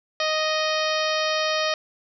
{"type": "harmonic tone", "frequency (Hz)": 622.3, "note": "D#5", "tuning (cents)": 0, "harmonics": [1, 2, 3, 4, 5, 6, 7, 8, 9], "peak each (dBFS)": [-25, -28, -30, -31, -32, -33, -33, -34, -35], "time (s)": [0.2, 1.74], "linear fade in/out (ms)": 2, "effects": []}